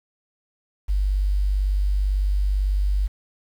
sine tone, 49 Hz, G1, in tune, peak -18 dBFS, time 0.88-3.08 s, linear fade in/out 20 ms, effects 8-bit

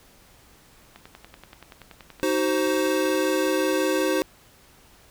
click train, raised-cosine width 0.3 ms, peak -26 dBFS, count 25, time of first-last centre 0.96-3.246 s, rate 10.5 Hz
square chord, C diminished, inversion first, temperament equal with one note detuned, 311.1 / 376.5 / 523.3 Hz, Eb4 / Gb4 / C5, 0 / +30 / 0 cents, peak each -26 dBFS, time 2.23-4.22 s, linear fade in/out 0 ms
effects pink hiss -54 dBFS RMS until 5.1 s

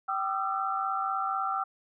sine tone cluster, 775 / 1188 / 1244 / 1348 Hz, G5 / D6 / D#6 / E6, -20 / +20 / -1 / +38 cents, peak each -32 / -35 / -37 / -31 dBFS, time 0.08-1.64 s, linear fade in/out 10 ms, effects none

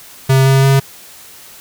square tone with pitch steps, 133.5 / 134.82 / 136.15 Hz, C3 / C#3 / C#3, +35 / -48 / -31 cents, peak -8 dBFS, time 0.29-0.8 s, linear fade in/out 10 ms, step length 170 ms, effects white hiss -38 dBFS RMS until 1.6 s

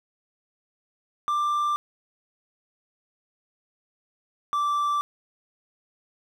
triangle tone pair in turn, 1183 / 1169.4 Hz, D6 / D6, +12 / -8 cents, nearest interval unison, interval 20 cents, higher first, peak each -20 dBFS, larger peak neither, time 1.28-1.76 / 4.53-5.01 s, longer neither, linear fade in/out 0 ms, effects none

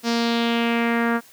sawtooth tone with low-pass filter sweep, 233.4 Hz, A#3, 2 cents sharp, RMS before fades -21 dBFS, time 0.03-1.21 s, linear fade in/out 50 ms, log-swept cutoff 5500 to 1500 Hz, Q 2.7, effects white hiss -50 dBFS RMS until 1.32 s + high-pass 60 Hz 12 dB/octave

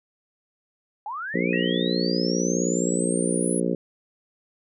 sine linear sweep, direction up, 787 to 10360 Hz, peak -29 dBFS, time 1.06-3.6 s, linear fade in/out 2 ms
harmonic tone, 59.4 Hz, A#1, 33 cents sharp, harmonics 3 / 4 / 5 / 6 / 7 / 8 / 9, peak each -27 / -28 / -29 / -30 / -30 / -31 / -32 dBFS, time 1.34-3.75 s, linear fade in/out 5 ms
sine tone with exponential decay, 1900 Hz, A#6, 33 cents sharp, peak -26 dBFS, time 1.53-2.41 s, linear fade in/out 1 ms, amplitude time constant 190 ms
effects none

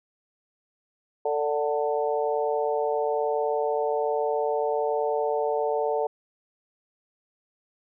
harmonic tone with a mistuned harmonic, 148.3 Hz, D3, 17 cents sharp, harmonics 3 / 4 / 5 / 6, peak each -26 / -28 / -30 / -32 dBFS, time 1.25-6.07 s, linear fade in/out 5 ms, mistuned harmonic 4, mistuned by -21 cents, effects none

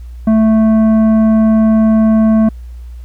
sine tone with tanh clipping, 220 Hz, A3, in tune, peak -8 dBFS, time 0.27-2.49 s, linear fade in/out 5 ms, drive 10 dB, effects added 60 Hz sine -26 dBFS peak until 3.04 s + pink hiss -53 dBFS RMS until 3.04 s

